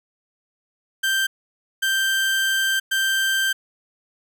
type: tone bursts at uneven times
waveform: 30% pulse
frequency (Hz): 1568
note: G6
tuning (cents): 0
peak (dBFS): -16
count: 3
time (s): 1.03-1.27 / 1.82-2.8 / 2.91-3.53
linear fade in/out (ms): 10
effects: none